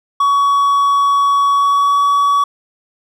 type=tone with pitch glide; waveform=triangle; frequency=1125 to 1134.1 Hz; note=C#6 to C#6; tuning=+25 to +39 cents; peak=-8 dBFS; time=0.2-2.44 s; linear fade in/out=5 ms; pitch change=+14 cents; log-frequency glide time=1.56-2.01 s; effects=none